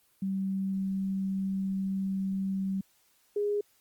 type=tone pair in turn; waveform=sine; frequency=192.7 / 412.1 Hz; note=G3 / G#4; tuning=-29 / -13 cents; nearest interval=octave + minor second; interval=1316 cents; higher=second; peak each=-28 / -26 dBFS; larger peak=second; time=0.22-2.81 / 3.36-3.61 s; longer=first; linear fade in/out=5 ms; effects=white hiss -67 dBFS RMS until 3.8 s + Opus 24 kbps